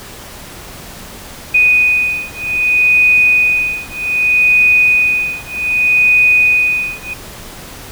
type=beating tone pair; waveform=sine; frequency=2485 / 2485.64 Hz; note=D#7 / D#7; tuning=-3 / -2 cents; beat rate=0.64 Hz; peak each=-12 dBFS; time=1.54-7.14 s; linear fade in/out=10 ms; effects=pink hiss -32 dBFS RMS until 7.91 s